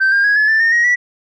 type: tone with pitch steps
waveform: sine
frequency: 1554 / 1605.1 / 1657.9 / 1712.4 / 1768.7 / 1826.8 / 1886.9 / 1948.9 Hz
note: G6 / G6 / G#6 / A6 / A6 / A#6 / A#6 / B6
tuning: -16 / +41 / -3 / -47 / +9 / -36 / +21 / -23 cents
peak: -8 dBFS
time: 0-0.96 s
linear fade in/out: 20 ms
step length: 120 ms
effects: tanh soft clip ceiling -8 dBFS